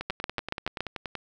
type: two click trains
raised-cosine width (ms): 0.3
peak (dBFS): -12 / -17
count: 6 / 13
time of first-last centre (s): 0.1-0.806 / 0.01-1.153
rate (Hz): 7.08 / 10.5
effects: none